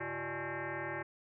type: tone with frequency modulation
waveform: sine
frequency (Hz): 622.3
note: D#5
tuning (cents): 0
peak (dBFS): -36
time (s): 0-1.03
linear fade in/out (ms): 10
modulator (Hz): 241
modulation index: 5.9
effects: none